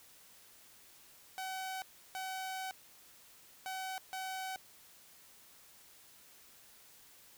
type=tone bursts at uneven times; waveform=sawtooth; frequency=757 Hz; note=F#5; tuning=39 cents sharp; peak=-35 dBFS; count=4; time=1.38-1.82 / 2.15-2.71 / 3.66-3.98 / 4.13-4.56 s; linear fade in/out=0 ms; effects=white hiss -60 dBFS RMS until 7.37 s